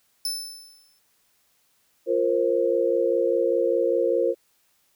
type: tone with exponential decay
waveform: sawtooth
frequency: 5274 Hz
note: E8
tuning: in tune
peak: -21 dBFS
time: 0.25-0.99 s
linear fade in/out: 2 ms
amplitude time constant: 160 ms
type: chord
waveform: sine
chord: F suspended fourth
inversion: none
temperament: equal with one note detuned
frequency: 349.2 / 466.2 / 531.2 Hz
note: F4 / Bb4 / C5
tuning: 0 / 0 / +26 cents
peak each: -25 / -23 / -23 dBFS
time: 2.06-4.35 s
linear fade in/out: 50 ms
effects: white hiss -66 dBFS RMS until 4.95 s